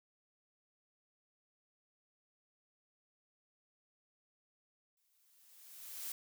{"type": "noise with exponential growth", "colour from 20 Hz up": "blue", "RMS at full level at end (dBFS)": -41, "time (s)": [4.97, 6.12], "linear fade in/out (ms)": 2, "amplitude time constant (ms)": 250, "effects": []}